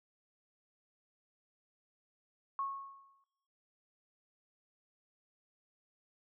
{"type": "tone with exponential decay", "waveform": "sine", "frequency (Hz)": 1097, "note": "C#6", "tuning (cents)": -18, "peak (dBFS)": -32, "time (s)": [2.59, 3.24], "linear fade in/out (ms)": 1, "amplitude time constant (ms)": 140, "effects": ["noise-tail reverb RT60 0.9 s tail -20 dB re dry"]}